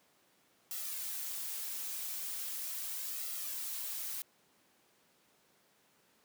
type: noise with flanger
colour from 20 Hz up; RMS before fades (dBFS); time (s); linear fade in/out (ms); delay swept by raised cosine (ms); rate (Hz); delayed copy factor
blue; -40; 0.71-4.22; 0; 1.5 to 5.4; 0.39; +0.5
effects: pink hiss -69 dBFS RMS until 6.24 s + high-pass 200 Hz 12 dB/octave